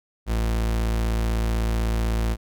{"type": "tone", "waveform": "40% pulse", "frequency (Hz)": 56, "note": "A1", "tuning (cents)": 31, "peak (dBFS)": -20, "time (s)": [0.26, 2.37], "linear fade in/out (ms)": 50, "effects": []}